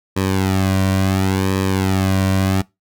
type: tone with flanger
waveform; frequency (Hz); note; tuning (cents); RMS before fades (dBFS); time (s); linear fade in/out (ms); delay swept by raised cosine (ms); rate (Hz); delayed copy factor
sawtooth; 95.5; G2; -45; -17; 0.16-2.62; 10; 1.4 to 2.37; 0.71; -0.8
effects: noise-tail reverb RT60 0.2 s tail -22 dB re dry